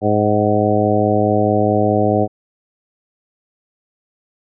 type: harmonic tone with a mistuned harmonic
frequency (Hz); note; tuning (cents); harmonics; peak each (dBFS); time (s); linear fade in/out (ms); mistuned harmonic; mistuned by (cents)
104.7; G#2; +15; 1 / 2 / 3 / 4 / 5 / 6 / 7; -20 / -20 / -20 / -20 / -20 / -20 / -20; 0.01-2.28; 50; 7; +31
effects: none